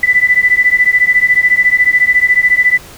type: beating tone pair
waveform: sine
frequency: 1983 / 1997 Hz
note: B6 / B6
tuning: +7 / +19 cents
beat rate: 14 Hz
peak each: -10 dBFS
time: 0.03-2.78 s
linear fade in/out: 5 ms
effects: pink hiss -35 dBFS RMS until 2.97 s